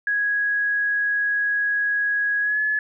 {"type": "tone with pitch glide", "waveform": "sine", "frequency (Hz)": [1661.2, 1709.9], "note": ["G#6", "A6"], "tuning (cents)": [0, -50], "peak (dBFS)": -19, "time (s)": [0.07, 2.79], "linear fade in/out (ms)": 2, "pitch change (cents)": 50, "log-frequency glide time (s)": [2.41, 2.6], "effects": []}